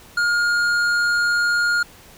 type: tone with tanh clipping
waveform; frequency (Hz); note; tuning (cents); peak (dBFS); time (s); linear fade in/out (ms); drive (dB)
sine; 1420; F6; +28; -18; 0.17-1.83; 5; 11
effects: pink hiss -46 dBFS RMS until 2.17 s